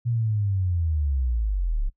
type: linear sweep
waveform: sine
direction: down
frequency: 120.7 to 31.51 Hz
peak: -21 dBFS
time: 0.05-1.9 s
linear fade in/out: 20 ms
effects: noise-tail reverb RT60 0.1 s tail -21 dB re dry